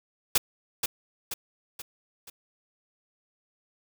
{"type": "noise with echo", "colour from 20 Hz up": "white", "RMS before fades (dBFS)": -21, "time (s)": [0.35, 0.38], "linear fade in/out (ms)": 5, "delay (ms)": 480, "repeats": 4, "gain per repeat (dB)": -6, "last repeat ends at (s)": 2.3, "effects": []}